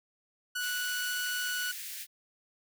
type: tone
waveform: sawtooth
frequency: 1475 Hz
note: F#6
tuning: 6 cents flat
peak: -28 dBFS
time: 0.55-1.72 s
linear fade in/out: 10 ms
type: high-pass noise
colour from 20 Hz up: white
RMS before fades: -41 dBFS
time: 0.59-2.07 s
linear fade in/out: 50 ms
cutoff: 1600 Hz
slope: 48 dB/octave
effects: none